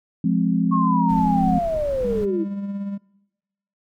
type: chord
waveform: sine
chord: F minor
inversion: none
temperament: just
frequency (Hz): 174.61 / 209.5 / 261.9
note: F3 / Ab3 / C4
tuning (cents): 0 / +15 / +2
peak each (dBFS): -20 / -21 / -22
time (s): 0.24-1.59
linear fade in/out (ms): 5
type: linear sweep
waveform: sine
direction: down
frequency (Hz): 1100 to 313.3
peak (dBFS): -20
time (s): 0.71-2.45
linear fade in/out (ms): 20
type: noise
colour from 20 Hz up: brown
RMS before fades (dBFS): -33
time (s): 1.08-2.26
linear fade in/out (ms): 20
type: tone with tremolo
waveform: triangle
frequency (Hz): 199.6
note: G3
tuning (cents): +32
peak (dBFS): -22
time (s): 2.04-2.98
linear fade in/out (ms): 10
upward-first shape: sine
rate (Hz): 17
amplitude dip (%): 40
effects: noise-tail reverb RT60 1.0 s tail -23 dB re dry